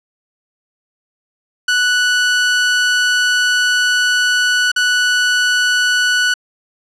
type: tone with dropouts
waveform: sawtooth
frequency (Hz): 1480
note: F#6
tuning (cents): 0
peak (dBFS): -8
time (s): 1.68-6.34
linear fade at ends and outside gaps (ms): 5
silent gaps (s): 4.717-4.761
effects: low-pass 7000 Hz 12 dB/octave